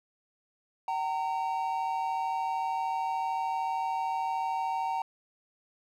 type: tone pair together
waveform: triangle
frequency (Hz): 765.7 / 919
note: G5 / A#5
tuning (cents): -41 / -25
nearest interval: minor third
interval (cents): 316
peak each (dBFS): -30 / -29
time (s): 0.88-5.02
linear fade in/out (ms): 2
effects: none